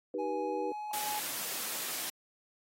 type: chord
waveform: sine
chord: Eb augmented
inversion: none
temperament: just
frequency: 311.1 / 388.9 / 486.1 Hz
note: Eb4 / G4 / B4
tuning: 0 / -14 / -28 cents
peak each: -38 / -37 / -35 dBFS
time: 0.14-0.72 s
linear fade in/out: 2 ms
type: tone with pitch glide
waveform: triangle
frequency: 835 to 844.7 Hz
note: G#5 to G#5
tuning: +9 to +29 cents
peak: -35 dBFS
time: 0.18-1.2 s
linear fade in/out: 20 ms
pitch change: +20 cents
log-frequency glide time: 0.41-0.86 s
type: noise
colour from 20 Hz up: white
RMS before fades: -37 dBFS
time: 0.93-2.1 s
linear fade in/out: 5 ms
effects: high-pass 200 Hz 12 dB/octave + AAC 48 kbps